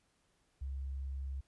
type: tone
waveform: sine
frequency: 67.6 Hz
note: C#2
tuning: 43 cents flat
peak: -37 dBFS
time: 0.61-1.41 s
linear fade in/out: 10 ms
effects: pink hiss -75 dBFS RMS until 1.47 s + resampled to 24000 Hz